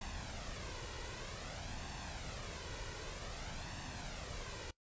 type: noise with flanger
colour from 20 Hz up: pink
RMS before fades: -45 dBFS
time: 0.01-4.71 s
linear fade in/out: 5 ms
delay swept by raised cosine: 1.1 to 2.1 ms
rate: 0.53 Hz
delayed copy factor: +0.5
effects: noise-tail reverb RT60 0.1 s tail -20 dB re dry + resampled to 16000 Hz